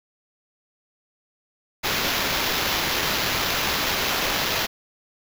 blue noise with sample-and-hold, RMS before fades -24 dBFS, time 1.83-4.67 s, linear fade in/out 20 ms, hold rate 8820 Hz, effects none

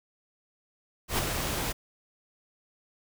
pink noise with ADSR envelope, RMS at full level -25 dBFS, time 1.08-1.73 s, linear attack 110 ms, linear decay 4 ms, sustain -6 dB, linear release 20 ms, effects none

